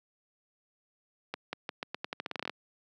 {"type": "accelerating click train", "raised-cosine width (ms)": 0.3, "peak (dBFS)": -18, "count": 16, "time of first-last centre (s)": [1.34, 2.496], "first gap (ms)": 190, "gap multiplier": 0.85, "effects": ["high-pass 200 Hz 12 dB/octave"]}